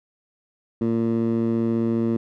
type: tone with band-pass filter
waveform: 15% pulse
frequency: 114.8 Hz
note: A#2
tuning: 26 cents flat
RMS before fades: -22 dBFS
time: 0.81-2.17 s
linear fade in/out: 5 ms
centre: 260 Hz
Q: 1.6
effects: none